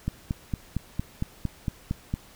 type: click train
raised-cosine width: 5 ms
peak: -14 dBFS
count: 10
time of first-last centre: 0.08-2.139 s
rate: 4.37 Hz
effects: pink hiss -52 dBFS RMS until 2.35 s